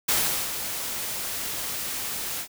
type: noise with ADSR envelope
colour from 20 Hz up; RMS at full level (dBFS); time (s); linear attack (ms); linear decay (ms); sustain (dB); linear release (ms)
white; -22; 0.08-2.48; 10; 390; -9; 78
effects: none